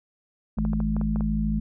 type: harmonic tone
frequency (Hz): 53.5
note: A1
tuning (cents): -48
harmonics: 1 / 3 / 4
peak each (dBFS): -26 / -29 / -25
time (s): 0.57-1.6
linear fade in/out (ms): 10
type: clicks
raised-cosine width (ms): 1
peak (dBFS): -22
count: 8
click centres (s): 0.586 / 0.651 / 0.733 / 0.803 / 0.966 / 1.013 / 1.16 / 1.208
effects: none